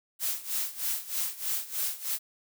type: noise with tremolo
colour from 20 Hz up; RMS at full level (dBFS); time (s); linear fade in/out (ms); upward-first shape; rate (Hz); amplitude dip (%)
blue; -29; 0.19-2.19; 50; sine; 3.2; 85
effects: none